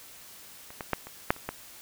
clicks, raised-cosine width 0.5 ms, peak -29 / -19 / -10 / -26 / -6 / -30 / -16 dBFS, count 7, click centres 0.705 / 0.808 / 0.933 / 1.07 / 1.305 / 1.364 / 1.49 s, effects white hiss -49 dBFS RMS until 1.81 s

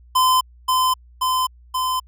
square tone with echo, 1025 Hz, C6, 36 cents flat, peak -14 dBFS, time 0.15-0.41 s, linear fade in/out 10 ms, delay 530 ms, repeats 3, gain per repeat -2 dB, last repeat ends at 2 s, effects added 60 Hz sine -45 dBFS peak until 2.07 s

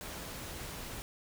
pink noise, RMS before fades -43 dBFS, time 0.01-1.02 s, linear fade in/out 0 ms, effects none

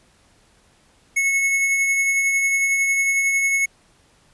square tone with tremolo, 2194 Hz, C#7, 18 cents flat, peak -16 dBFS, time 1.16-3.66 s, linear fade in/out 10 ms, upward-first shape triangle, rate 11 Hz, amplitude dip 35%, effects pink hiss -57 dBFS RMS until 4.33 s + resampled to 24000 Hz

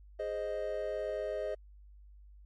triangle chord, Ab major, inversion none, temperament equal, 415.3 / 523.3 / 622.3 Hz, Ab4 / C5 / Eb5, 0 / 0 / 0 cents, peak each -37 / -37 / -34 dBFS, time 0.19-1.55 s, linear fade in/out 10 ms, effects added 50 Hz sine -52 dBFS peak until 2.45 s + MP3 48 kbps

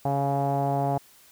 sawtooth tone with low-pass filter, 139.5 Hz, C#3, 11 cents sharp, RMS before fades -25 dBFS, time 0.05-0.98 s, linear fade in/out 5 ms, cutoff 760 Hz, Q 9.3, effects white hiss -55 dBFS RMS until 1.31 s

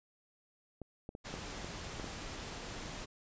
clicks, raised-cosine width 2 ms, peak -30 dBFS, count 7, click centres 0.817 / 1.091 / 1.151 / 1.34 / 1.645 / 1.998 / 2.043 s
pink noise, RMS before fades -44 dBFS, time 1.24-3.06 s, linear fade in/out 20 ms
effects resampled to 16000 Hz

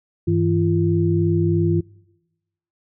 sine tone cluster, 99.3 / 162.4 / 342.7 Hz, G2 / E3 / F4, +23 / -26 / -33 cents, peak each -20 dBFS, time 0.27-1.81 s, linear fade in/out 10 ms, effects noise-tail reverb RT60 1.0 s tail -24 dB re dry

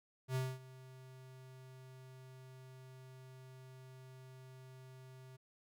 square tone with ADSR envelope, 130 Hz, C3, 11 cents flat, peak -34 dBFS, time 0.28-5.37 s, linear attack 75 ms, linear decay 230 ms, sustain -20 dB, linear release 14 ms, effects none

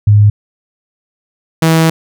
sine / sawtooth tone pair in turn, 104.1 / 162.14 Hz, G#2 / E3, +5 / -28 cents, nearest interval minor sixth, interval 767 cents, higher second, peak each -3 dBFS, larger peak neither, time 0.07-0.3 / 1.62-1.9 s, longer second, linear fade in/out 5 ms, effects none

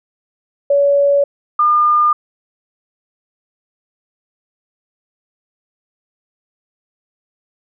sine tone pair in turn, 566 / 1208.4 Hz, C#5 / D6, +36 / +49 cents, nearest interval octave + minor second, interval 1313 cents, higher second, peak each -9 dBFS, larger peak neither, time 0.7-1.24 / 1.59-2.13 s, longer neither, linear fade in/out 5 ms, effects none

